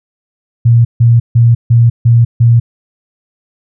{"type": "tone bursts", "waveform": "sine", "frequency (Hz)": 117.5, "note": "A#2", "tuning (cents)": 14, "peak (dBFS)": -3, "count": 6, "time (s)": [0.65, 2.6], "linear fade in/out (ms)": 10, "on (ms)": 200, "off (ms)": 150, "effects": []}